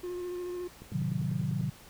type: tone with vibrato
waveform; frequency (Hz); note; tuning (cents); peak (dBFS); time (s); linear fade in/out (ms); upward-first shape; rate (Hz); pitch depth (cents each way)
triangle; 356.7; F4; +37; -32; 0.03-0.68; 10; sine; 14; 18
type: click train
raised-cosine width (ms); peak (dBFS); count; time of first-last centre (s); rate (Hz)
3; -33; 9; 0.82-1.612; 10.1
type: chord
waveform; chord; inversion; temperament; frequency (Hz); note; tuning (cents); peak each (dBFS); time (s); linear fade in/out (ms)
sine; A diminished seventh; none; equal; 110 / 130.81 / 155.56 / 185; A2 / C3 / Eb3 / Gb3; 0 / 0 / 0 / 0; -38 / -33 / -33 / -34; 0.92-1.7; 10
effects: pink hiss -53 dBFS RMS until 1.89 s